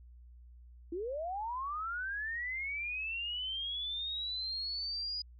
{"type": "linear sweep", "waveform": "sine", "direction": "up", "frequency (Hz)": [321, 4945], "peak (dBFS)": -35, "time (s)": [0.92, 5.22], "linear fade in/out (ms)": 5, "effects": ["added 60 Hz sine -52 dBFS peak until 5.39 s"]}